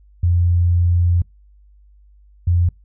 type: tone pair in turn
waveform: sine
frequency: 87.1 / 87.1 Hz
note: F2 / F2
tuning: -4 / -4 cents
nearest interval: unison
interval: 0 cents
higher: neither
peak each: -12 dBFS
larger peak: neither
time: 0.23-1.22 / 2.47-2.69 s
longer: first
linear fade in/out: 5 ms
effects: noise-tail reverb RT60 0.2 s tail -25 dB re dry + added 50 Hz sine -46 dBFS peak until 2.84 s